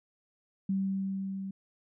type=tone with level ramp; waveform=sine; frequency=193.4 Hz; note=G3; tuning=23 cents flat; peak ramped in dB=-26 to -35 dBFS; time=0.69-1.51 s; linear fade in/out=5 ms; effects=none